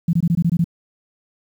sine tone bursts, 169 Hz, E3, 43 cents sharp, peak -13 dBFS, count 8, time 0.08-0.643 s, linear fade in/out 5 ms, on 52 ms, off 21 ms, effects 8-bit

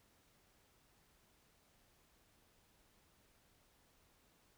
silence, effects pink hiss -72 dBFS RMS until 4.57 s

